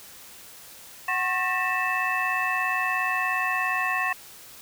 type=tone cluster; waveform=sine; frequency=744 / 1084 / 1795 / 1912 / 2632 Hz; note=F#5 / C#6 / A6 / A#6 / E7; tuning=+9 / -39 / +34 / +43 / -3 cents; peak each=-31 / -28 / -29 / -31 / -29 dBFS; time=1.08-4.13 s; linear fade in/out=5 ms; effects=white hiss -46 dBFS RMS until 4.61 s